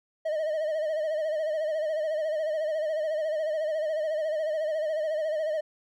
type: tone with vibrato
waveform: triangle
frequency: 622.3 Hz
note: D#5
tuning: in tune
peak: -24 dBFS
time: 0.25-5.61 s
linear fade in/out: 10 ms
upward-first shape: sine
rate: 14 Hz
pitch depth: 68 cents each way
effects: none